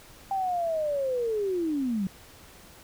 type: linear sweep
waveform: sine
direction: down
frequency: 791 to 182.4 Hz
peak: -25 dBFS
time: 0.31-2.07 s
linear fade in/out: 2 ms
effects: pink hiss -51 dBFS RMS until 2.83 s